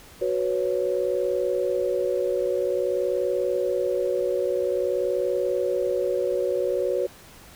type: chord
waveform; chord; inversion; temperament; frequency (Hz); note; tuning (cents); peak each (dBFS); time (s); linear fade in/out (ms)
sine; F# suspended fourth; none; equal; 370 / 493.9 / 554.4; F#4 / B4 / C#5; 0 / 0 / 0; -26; 0.21-7.07; 10
effects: pink hiss -48 dBFS RMS until 7.55 s